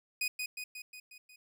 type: tone with echo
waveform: sawtooth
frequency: 2489 Hz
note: D#7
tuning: in tune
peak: -27 dBFS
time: 0.21-0.28 s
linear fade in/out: 5 ms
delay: 180 ms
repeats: 6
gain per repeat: -4 dB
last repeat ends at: 1.36 s
effects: none